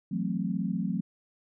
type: chord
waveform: sine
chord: F# half-diminished seventh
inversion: third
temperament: equal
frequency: 164.81 / 185 / 220 / 261.6 Hz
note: E3 / F#3 / A3 / C4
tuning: 0 / 0 / 0 / 0 cents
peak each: -35 / -30 / -33 / -36 dBFS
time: 0.11-1.01 s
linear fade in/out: 10 ms
effects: none